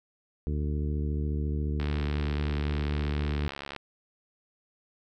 harmonic tone, 74.2 Hz, D2, 18 cents sharp, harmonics 1 / 2 / 3 / 4 / 5 / 6, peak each -28 / -34 / -38 / -40 / -42 / -44 dBFS, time 0.47-3.48 s, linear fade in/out 0 ms
click train, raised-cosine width 0.3 ms, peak -21 dBFS, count 139, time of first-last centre 1.8-3.763 s, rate 70.3 Hz
effects none

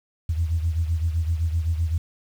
sine beating tone pair, 81 / 88.8 Hz, E2 / F2, -30 / +29 cents, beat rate 7.8 Hz, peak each -21 / -27 dBFS, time 0.29-1.98 s, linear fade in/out 5 ms, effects tanh soft clip ceiling -13 dBFS + 8-bit

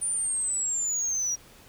sine linear sweep, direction down, 9397 to 5690 Hz, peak -23 dBFS, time 0.01-1.36 s, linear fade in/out 20 ms, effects tanh soft clip ceiling -24 dBFS + pink hiss -53 dBFS RMS until 1.68 s

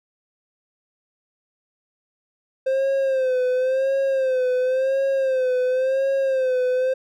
triangle tone with vibrato, 523.3 Hz, C5, in tune, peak -16 dBFS, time 2.66-6.94 s, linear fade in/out 10 ms, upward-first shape sine, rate 0.94 Hz, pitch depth 67 cents each way, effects none

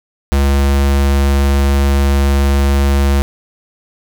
square tone, 69.5 Hz, C#2, 5 cents sharp, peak -10 dBFS, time 0.32-3.22 s, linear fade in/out 0 ms, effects none

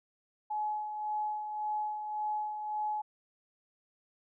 sine tone with tremolo, 848 Hz, G#5, 36 cents sharp, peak -30 dBFS, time 0.5-3.02 s, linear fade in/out 10 ms, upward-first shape sine, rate 1.8 Hz, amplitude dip 50%, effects none

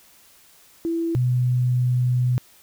sine tone pair in turn, 332.7 / 124.62 Hz, E4 / B2, +16 / +16 cents, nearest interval octave + perfect fourth, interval 1700 cents, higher first, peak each -21 / -17 dBFS, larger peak second, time 0.85-1.15 / 1.15-2.38 s, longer second, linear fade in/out 0 ms, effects white hiss -53 dBFS RMS until 2.62 s

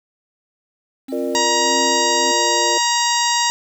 triangle tone with tremolo, 267.2 Hz, C4, 36 cents sharp, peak -22 dBFS, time 1.08-2.32 s, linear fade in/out 10 ms, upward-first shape sine, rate 1.7 Hz, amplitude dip 65%
sine chord, Bb major, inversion second, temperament equal with one note detuned, 349.2 / 466.2 / 597.3 Hz, F4 / Bb4 / D5, 0 / 0 / +29 cents, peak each -25 dBFS, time 1.12-2.78 s, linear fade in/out 5 ms
harmonic tone, 947 Hz, A#5, 27 cents sharp, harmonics 1 / 2 / 3 / 4 / 5 / 6 / 7 / 8, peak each -19 / -24 / -26 / -25 / -24 / -26 / -26 / -25 dBFS, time 1.35-3.5 s, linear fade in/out 0 ms
effects 7-bit

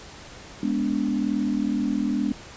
sine chord, G# diminished, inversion none, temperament equal with one note detuned, 207.7 / 246.9 / 289.1 Hz, G#3 / B3 / D4, 0 / 0 / -27 cents, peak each -26 dBFS, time 0.63-2.32 s, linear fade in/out 2 ms, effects pink hiss -43 dBFS RMS until 2.56 s + resampled to 16000 Hz

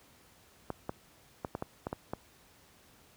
clicks, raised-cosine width 1 ms, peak -20 dBFS, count 8, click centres 0.703 / 0.894 / 1.448 / 1.551 / 1.624 / 1.869 / 1.929 / 2.135 s, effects pink hiss -61 dBFS RMS until 3.16 s + high-pass 60 Hz 12 dB/octave

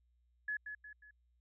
sine tone with echo, 1700 Hz, G#6, 40 cents sharp, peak -35 dBFS, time 0.48-0.57 s, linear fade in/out 5 ms, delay 180 ms, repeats 3, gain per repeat -7 dB, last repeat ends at 1.11 s, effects added 60 Hz sine -70 dBFS peak until 1.4 s

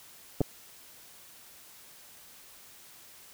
clicks, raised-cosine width 2 ms, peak -13 dBFS, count 2, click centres 0.407 / 0.414 s, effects white hiss -53 dBFS RMS until 3.33 s

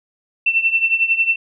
sine tone with tremolo, 2688 Hz, E7, 33 cents sharp, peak -10 dBFS, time 0.46-1.36 s, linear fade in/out 5 ms, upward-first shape triangle, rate 11 Hz, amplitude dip 85%, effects none

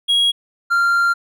triangle tone pair in turn, 3300 / 1387.5 Hz, G#7 / F6, -12 / -12 cents, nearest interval octave + minor third, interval 1500 cents, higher first, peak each -11 dBFS, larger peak neither, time 0.08-0.32 / 0.7-1.14 s, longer second, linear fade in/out 20 ms, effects none

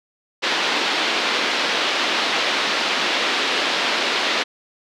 white band-pass noise, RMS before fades -21 dBFS, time 0.42-4.44 s, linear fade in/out 20 ms, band 240 to 4100 Hz, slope 24 dB/octave, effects none

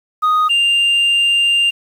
sine tone pair in turn, 1244.5 / 2794 Hz, D#6 / F7, 0 / 0 cents, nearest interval octave + major second, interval 1400 cents, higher second, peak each -8 dBFS, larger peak neither, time 0.22-0.49 / 0.49-1.71 s, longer second, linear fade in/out 20 ms, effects tanh soft clip ceiling -10 dBFS + 7-bit

